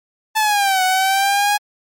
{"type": "linear two-way sweep", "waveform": "sawtooth", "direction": "down then up", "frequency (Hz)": [880, 740, 831], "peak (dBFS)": -10, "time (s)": [0.35, 1.58], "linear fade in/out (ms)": 20, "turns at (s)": 0.83, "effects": ["MP3 64 kbps"]}